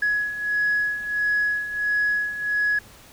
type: beating tone pair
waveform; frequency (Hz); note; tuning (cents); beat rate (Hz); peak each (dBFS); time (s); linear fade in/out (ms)
sine; 1679 / 1680.5; G#6 / G#6; +18 / +20; 1.5; -26 / -21; 0.02-2.79; 5
effects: tanh soft clip ceiling -15 dBFS + pink hiss -48 dBFS RMS until 3.12 s